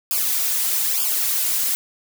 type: noise with flanger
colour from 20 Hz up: blue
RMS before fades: -21 dBFS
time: 0.11-1.75 s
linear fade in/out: 0 ms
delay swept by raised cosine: 0.5 to 3.8 ms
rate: 1.1 Hz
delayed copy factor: -0.9
effects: none